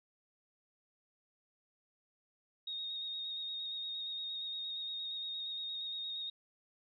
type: tone with vibrato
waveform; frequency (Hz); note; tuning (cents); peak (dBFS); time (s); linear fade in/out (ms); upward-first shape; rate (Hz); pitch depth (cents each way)
sine; 3729; A#7; 0; -38; 2.67-6.3; 5; square; 8.6; 17
effects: none